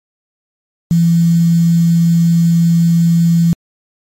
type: tone with quantisation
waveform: sine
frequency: 168.3 Hz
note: E3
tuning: 36 cents sharp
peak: -7 dBFS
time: 0.91-3.53 s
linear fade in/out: 0 ms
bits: 5
effects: MP3 64 kbps